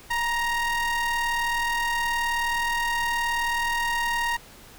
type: ring-modulated tone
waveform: square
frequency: 463.5 Hz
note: A#4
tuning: 10 cents flat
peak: -21 dBFS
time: 0.1-4.37 s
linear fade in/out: 10 ms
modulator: 1410 Hz
effects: pink hiss -48 dBFS RMS until 4.78 s